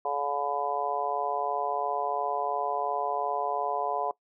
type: harmonic tone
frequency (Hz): 142.9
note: D3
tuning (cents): -47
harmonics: 3 / 4 / 5 / 6 / 7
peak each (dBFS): -35 / -35 / -31 / -36 / -33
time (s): 0.05-4.11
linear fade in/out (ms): 2
effects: noise-tail reverb RT60 0.1 s tail -20 dB re dry